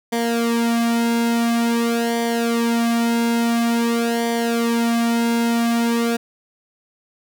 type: tone with flanger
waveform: sawtooth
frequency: 233.1 Hz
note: A#3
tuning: in tune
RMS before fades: -19 dBFS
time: 0.12-6.17 s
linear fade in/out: 10 ms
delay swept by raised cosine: 0.75 to 2.65 ms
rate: 0.48 Hz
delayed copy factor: -0.8
effects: none